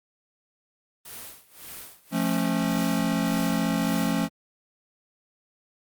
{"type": "noise with tremolo", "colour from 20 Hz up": "white", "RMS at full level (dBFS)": -39, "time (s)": [1.05, 4.12], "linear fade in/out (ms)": 5, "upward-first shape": "sine", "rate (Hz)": 1.8, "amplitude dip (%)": 90}
{"type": "chord", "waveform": "square", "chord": "F augmented", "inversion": "none", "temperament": "just", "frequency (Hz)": [174.61, 218.3, 272.8], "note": ["F3", "A3", "C#4"], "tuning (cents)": [0, -13, -28], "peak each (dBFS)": -28, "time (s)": [2.11, 4.29], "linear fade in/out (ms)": 50}
{"effects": ["Opus 32 kbps"]}